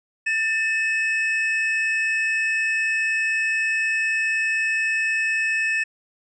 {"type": "tone pair together", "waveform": "triangle", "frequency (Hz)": [1784.8, 2576], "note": ["A6", "E7"], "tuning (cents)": [24, -41], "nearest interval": "tritone", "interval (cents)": 635, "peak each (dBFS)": -21, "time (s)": [0.26, 5.84], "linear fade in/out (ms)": 10, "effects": ["resampled to 22050 Hz"]}